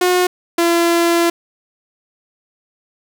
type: tone pair in turn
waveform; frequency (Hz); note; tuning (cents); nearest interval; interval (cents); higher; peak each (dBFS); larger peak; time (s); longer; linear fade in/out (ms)
sawtooth; 361.3 / 340; F#4 / F4; -41 / -46; minor second; 105; first; -8; neither; 0.01-0.27 / 0.58-1.3; second; 5
effects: none